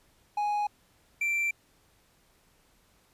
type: tone pair in turn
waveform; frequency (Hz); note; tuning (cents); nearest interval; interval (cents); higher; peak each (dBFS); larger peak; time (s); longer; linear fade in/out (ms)
triangle; 830.6 / 2349; G#5 / D7; 0 / 0; octave + tritone; 1800; second; -24 / -24; neither; 0.37-0.67 / 1.21-1.51; neither; 5
effects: pink hiss -65 dBFS RMS until 3.13 s + resampled to 32000 Hz